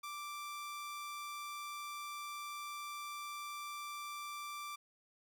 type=tone; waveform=sawtooth; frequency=1174.7 Hz; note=D6; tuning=in tune; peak=-39 dBFS; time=0.03-4.76 s; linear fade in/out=10 ms; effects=none